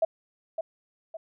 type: tone with echo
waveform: sine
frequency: 651 Hz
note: E5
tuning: 22 cents flat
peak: -19 dBFS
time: 0.02-0.05 s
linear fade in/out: 5 ms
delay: 560 ms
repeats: 2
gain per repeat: -8 dB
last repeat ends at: 1.17 s
effects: none